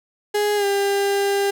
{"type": "tone with pitch glide", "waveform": "35% pulse", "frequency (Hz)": [415.3, 399.3], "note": ["G#4", "G4"], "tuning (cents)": [0, 32], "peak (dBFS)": -16, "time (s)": [0.34, 1.51], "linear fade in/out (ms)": 10, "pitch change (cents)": -68, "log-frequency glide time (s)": [0.56, 0.65], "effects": []}